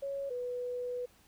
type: tone pair in turn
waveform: sine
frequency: 554.4 / 493 Hz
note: C#5 / B4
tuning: 0 / -3 cents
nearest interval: major second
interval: 203 cents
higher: first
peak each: -34 / -34 dBFS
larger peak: neither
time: 0.02-0.3 / 0.3-1.06 s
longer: second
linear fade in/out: 10 ms
effects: pink hiss -64 dBFS RMS until 1.27 s